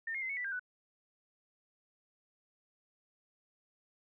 sine tone with pitch steps, 1813 / 2138 / 2062 / 2209 / 1973 / 1595 / 1488 Hz, A#6 / C7 / C7 / C#7 / B6 / G6 / F#6, -49 / +37 / -26 / -7 / -2 / +30 / +9 cents, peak -35 dBFS, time 0.07-0.595 s, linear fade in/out 5 ms, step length 75 ms, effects none

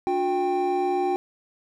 triangle tone cluster, 292.9 / 360.8 / 787 Hz, D4 / F#4 / G5, -5 / -44 / +7 cents, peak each -31 / -22 / -23 dBFS, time 0.07-1.16 s, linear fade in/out 0 ms, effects none

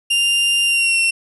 40% pulse tone with pitch glide, 2794 to 2719 Hz, F7 to F7, 0 to -47 cents, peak -13 dBFS, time 0.1-1.11 s, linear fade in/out 10 ms, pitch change -47 cents, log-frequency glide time 0.64-0.99 s, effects resampled to 32000 Hz + 9-bit

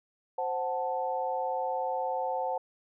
sine chord, F# diminished, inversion second, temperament equal, 523.3 / 740 / 880 Hz, C5 / F#5 / A5, 0 / 0 / 0 cents, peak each -33 dBFS, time 0.38-2.58 s, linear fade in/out 5 ms, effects none

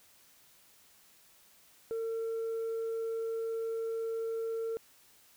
sine tone, 453 Hz, A#4, 50 cents flat, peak -30 dBFS, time 1.91-4.77 s, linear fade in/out 0 ms, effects tanh soft clip ceiling -31 dBFS + white hiss -62 dBFS RMS until 5.36 s

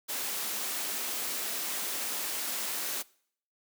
white high-pass noise, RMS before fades -34 dBFS, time 0.08-3.03 s, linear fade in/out 20 ms, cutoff 210 Hz, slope 24 dB/octave, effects noise-tail reverb RT60 0.6 s tail -23 dB re dry

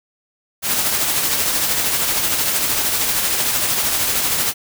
white noise with tremolo, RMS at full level -17 dBFS, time 0.62-4.54 s, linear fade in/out 50 ms, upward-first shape triangle, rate 13 Hz, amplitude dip 40%, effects none

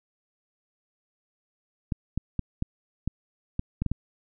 clicks, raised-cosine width 5 ms, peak -14 dBFS, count 9, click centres 1.922 / 2.176 / 2.393 / 2.624 / 3.076 / 3.594 / 3.82 / 3.863 / 3.916 s, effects none

